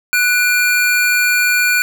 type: tone pair together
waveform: square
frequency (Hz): 1480 / 2391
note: F#6 / D7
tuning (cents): 0 / +30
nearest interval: minor sixth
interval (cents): 830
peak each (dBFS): -15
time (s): 0.13-1.82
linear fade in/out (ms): 0
effects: none